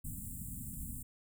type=band-stop noise; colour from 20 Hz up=pink; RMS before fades=-43 dBFS; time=0.04-1.03 s; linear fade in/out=10 ms; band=270 to 7500 Hz; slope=96 dB/octave; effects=none